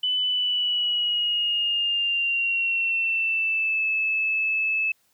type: tone with pitch glide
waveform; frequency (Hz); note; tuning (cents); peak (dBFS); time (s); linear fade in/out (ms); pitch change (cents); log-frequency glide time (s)
sine; 2998 to 2610; F#7 to E7; +22 to -18; -21; 0.03-4.92; 5; -240; 0.24-3.86
effects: white hiss -66 dBFS RMS until 5.13 s